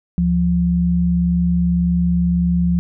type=tone pair together; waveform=sine; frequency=72.8 / 174.61 Hz; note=D2 / F3; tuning=-15 / 0 cents; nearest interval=octave + minor third; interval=1515 cents; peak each=-21 / -14 dBFS; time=0.18-2.79 s; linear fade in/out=0 ms; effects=none